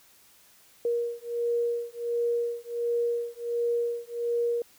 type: beating tone pair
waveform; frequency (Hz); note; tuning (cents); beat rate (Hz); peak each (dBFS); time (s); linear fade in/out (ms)
sine; 472.2 / 473.6; A#4 / A#4; +22 / +27; 1.4; -29 / -29; 0.85-4.62; 2
effects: white hiss -58 dBFS RMS until 4.78 s